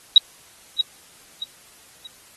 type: tone with echo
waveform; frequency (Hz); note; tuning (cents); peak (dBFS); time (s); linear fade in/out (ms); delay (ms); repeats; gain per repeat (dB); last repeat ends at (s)
sine; 3842; B7; -48; -5; 0.16-0.18; 2; 630; 3; -10; 2.07
effects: white hiss -50 dBFS RMS until 2.36 s + AAC 32 kbps